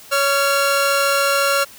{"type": "tone pair together", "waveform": "sawtooth", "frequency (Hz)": [558.8, 1380], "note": ["C#5", "F6"], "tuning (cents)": [14, -21], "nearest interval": "octave + major third", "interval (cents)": 1565, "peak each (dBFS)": -14, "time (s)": [0.11, 1.65], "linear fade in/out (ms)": 20, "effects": ["white hiss -42 dBFS RMS until 1.78 s"]}